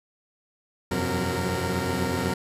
15% pulse tone cluster, 85.3 / 93.4 / 127.5 / 183.1 / 461.6 Hz, F2 / F#2 / C3 / F#3 / A#4, -40 / +17 / -44 / -18 / -17 cents, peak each -25 dBFS, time 0.91-2.34 s, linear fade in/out 5 ms, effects resampled to 32000 Hz

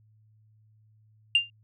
sine tone with exponential decay, 2794 Hz, F7, in tune, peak -13 dBFS, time 1.35-1.5 s, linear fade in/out 2 ms, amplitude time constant 31 ms, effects tanh soft clip ceiling -13 dBFS + added 108 Hz sine -58 dBFS peak until 1.63 s

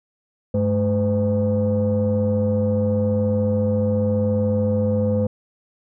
sine tone cluster, 100.1 / 214.4 / 508 Hz, G2 / A3 / B4, +37 / -45 / +49 cents, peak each -20 dBFS, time 0.54-5.27 s, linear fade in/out 5 ms, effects tanh soft clip ceiling -12 dBFS

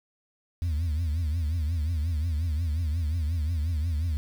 sine tone with vibrato, 80 Hz, D#2, 49 cents sharp, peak -22 dBFS, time 0.62-4.17 s, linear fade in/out 0 ms, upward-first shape triangle, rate 5.6 Hz, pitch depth 190 cents each way, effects tanh soft clip ceiling -23 dBFS + 8-bit

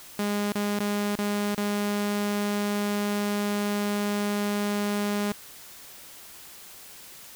sawtooth tone with dropouts, 205.4 Hz, G#3, 19 cents flat, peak -21 dBFS, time 0.19-5.32 s, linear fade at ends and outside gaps 2 ms, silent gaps 0.521-0.553 / 0.791-0.801 / 1.155-1.187 / 1.547-1.578 s, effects white hiss -46 dBFS RMS until 7.35 s

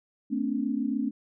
sine tone cluster, 222.4 / 258.3 / 285.4 Hz, A3 / C4 / D4, +19 / -22 / -49 cents, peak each -30 dBFS, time 0.3-1.11 s, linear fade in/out 20 ms, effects none

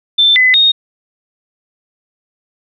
sine tone with pitch steps, 3549 / 2017 / 3715 Hz, A7 / B6 / A#7, +14 / +36 / -7 cents, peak -6 dBFS, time 0.18-0.72 s, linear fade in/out 10 ms, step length 180 ms, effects none

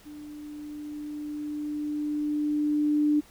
sine tone with level ramp, 297.7 Hz, D4, 24 cents sharp, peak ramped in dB -40 to -19 dBFS, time 0.05-3.21 s, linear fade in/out 20 ms, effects pink hiss -55 dBFS RMS until 3.3 s

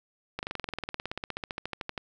slowing click train, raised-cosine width 0.3 ms, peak -17 dBFS, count 28, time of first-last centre 0.39-1.978 s, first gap 39 ms, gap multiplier 1.03, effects none

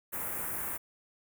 white band-stop noise, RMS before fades -36 dBFS, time 0.12-0.78 s, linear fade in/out 20 ms, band 2000 to 9800 Hz, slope 24 dB/octave, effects none

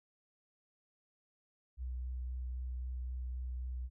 sine tone with vibrato, 62.6 Hz, B1, 24 cents sharp, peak -37 dBFS, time 1.77-3.9 s, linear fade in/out 50 ms, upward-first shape sine, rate 3.8 Hz, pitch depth 12 cents each way, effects none

